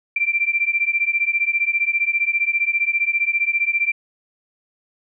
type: beating tone pair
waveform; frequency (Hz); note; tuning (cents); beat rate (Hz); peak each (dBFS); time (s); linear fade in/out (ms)
sine; 2349 / 2364; D7 / D7; 0 / +11; 15; -20; 0.16-3.92; 5
effects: none